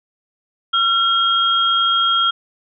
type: tone pair together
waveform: sine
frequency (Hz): 1363 / 3251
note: F6 / G#7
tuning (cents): -43 / -38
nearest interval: octave + minor third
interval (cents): 1505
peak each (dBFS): -16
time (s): 0.73-2.31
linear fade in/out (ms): 10
effects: none